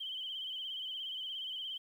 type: tone with vibrato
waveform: sine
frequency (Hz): 3096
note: G7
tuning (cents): -22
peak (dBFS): -38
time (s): 0-1.78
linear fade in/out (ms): 10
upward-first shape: sine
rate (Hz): 17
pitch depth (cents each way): 66
effects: 11-bit